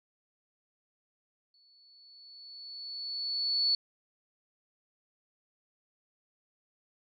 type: tone with exponential growth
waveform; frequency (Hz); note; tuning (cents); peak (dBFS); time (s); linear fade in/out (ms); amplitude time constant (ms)
sine; 4435; C#8; 0; -23; 1.54-3.75; 2; 480
effects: none